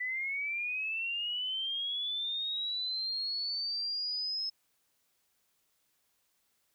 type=linear sweep; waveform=sine; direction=up; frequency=1972 to 5200 Hz; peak=-32 dBFS; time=0-4.5 s; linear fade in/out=10 ms; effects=white hiss -75 dBFS RMS until 6.74 s